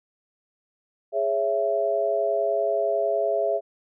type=chord; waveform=sine; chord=C# minor; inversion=second; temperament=just; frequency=415.8 / 554.4 / 665.2 Hz; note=G#4 / C#5 / E5; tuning=+2 / 0 / +16 cents; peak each=-27 / -27 / -23 dBFS; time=1.12-3.61 s; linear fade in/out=50 ms; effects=none